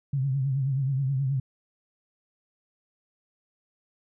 sine tone with vibrato, 135.1 Hz, C#3, 44 cents flat, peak -23 dBFS, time 0.13-1.4 s, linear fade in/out 5 ms, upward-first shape triangle, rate 9.4 Hz, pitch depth 100 cents each way, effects none

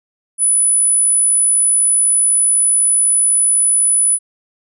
sine tone, 9956 Hz, D#9, in tune, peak -10 dBFS, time 0.38-4.19 s, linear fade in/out 50 ms, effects none

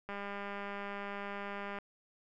click train, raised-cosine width 0.5 ms, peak -27 dBFS, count 342, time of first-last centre 0.09-1.787 s, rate 201 Hz, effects none

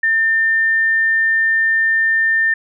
sine tone, 1800 Hz, A6, 39 cents sharp, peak -12 dBFS, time 0.03-2.54 s, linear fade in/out 5 ms, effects none

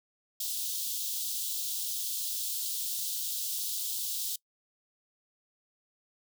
white high-pass noise, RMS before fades -34 dBFS, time 0.4-4.36 s, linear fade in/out 5 ms, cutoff 3200 Hz, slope 48 dB/octave, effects noise-tail reverb RT60 0.1 s tail -23 dB re dry

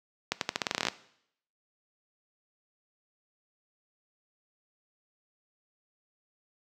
accelerating click train, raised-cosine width 0.2 ms, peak -9 dBFS, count 14, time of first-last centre 0.32-0.885 s, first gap 92 ms, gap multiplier 0.86, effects noise-tail reverb RT60 0.7 s tail -17 dB re dry + high-pass 150 Hz 12 dB/octave

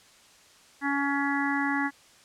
harmonic tone, 281 Hz, C#4, 24 cents sharp, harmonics 1 / 3 / 4 / 5 / 6 / 7, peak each -28 / -32 / -35 / -37 / -31 / -33 dBFS, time 0.81-1.91 s, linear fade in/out 50 ms, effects white hiss -56 dBFS RMS until 2.24 s + low-pass 8000 Hz 12 dB/octave

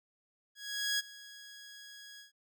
15% pulse tone with ADSR envelope, 1661.2 Hz, G#6, in tune, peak -22 dBFS, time 0.55-2.32 s, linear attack 440 ms, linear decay 23 ms, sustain -20 dB, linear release 130 ms, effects MP3 96 kbps

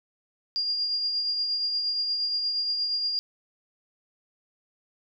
sine tone with tremolo, 4814 Hz, D8, 42 cents sharp, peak -23 dBFS, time 0.56-3.19 s, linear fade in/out 0 ms, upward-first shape triangle, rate 8.5 Hz, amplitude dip 40%, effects none

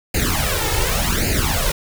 pink noise with flanger, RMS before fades -19 dBFS, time 0.14-1.72 s, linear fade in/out 5 ms, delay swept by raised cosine 0.43 to 2.33 ms, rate 0.88 Hz, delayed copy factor +0.9, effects none

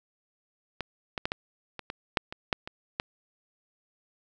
clicks, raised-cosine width 0.3 ms, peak -16 / -15 / -12 / -13 / -21 / -18 / -6 / -21 / -8 / -21 / -11 dBFS, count 11, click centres 0.807 / 1.178 / 1.255 / 1.319 / 1.793 / 1.901 / 2.172 / 2.325 / 2.528 / 2.675 / 2.999 s, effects none

